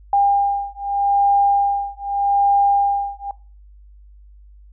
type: beating tone pair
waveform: sine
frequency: 802 / 802.82 Hz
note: G5 / G5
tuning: +39 / +41 cents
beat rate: 0.82 Hz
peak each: -18 dBFS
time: 0.13-3.31 s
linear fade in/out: 2 ms
effects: noise-tail reverb RT60 0.4 s tail -22 dB re dry + added 50 Hz sine -42 dBFS peak until 4.72 s